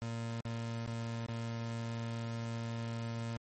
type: tone with dropouts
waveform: 30% pulse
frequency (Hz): 115.5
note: A#2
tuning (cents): -16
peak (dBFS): -34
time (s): 0.02-3.37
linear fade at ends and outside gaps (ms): 0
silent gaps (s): 0.407-0.453 / 0.862-0.877 / 1.262-1.286
effects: MP3 32 kbps